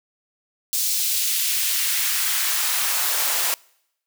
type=noise with high-pass filter sweep; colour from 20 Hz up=white; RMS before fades=-22 dBFS; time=0.73-3.54 s; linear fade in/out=0 ms; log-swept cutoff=4700 to 570 Hz; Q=1; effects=noise-tail reverb RT60 0.8 s tail -26 dB re dry